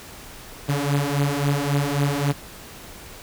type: beating tone pair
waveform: sawtooth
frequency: 140.7 / 144.4 Hz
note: C#3 / D3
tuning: +26 / -29 cents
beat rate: 3.7 Hz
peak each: -19 dBFS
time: 0.68-2.33 s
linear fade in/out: 20 ms
effects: pink hiss -41 dBFS RMS until 3.22 s